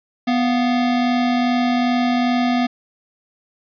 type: tone pair together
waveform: square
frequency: 247 / 698.5 Hz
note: B3 / F5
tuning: 0 / 0 cents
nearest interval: octave + tritone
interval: 1800 cents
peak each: -17 / -24 dBFS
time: 0.27-2.67 s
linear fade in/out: 10 ms
effects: resampled to 11025 Hz + 9-bit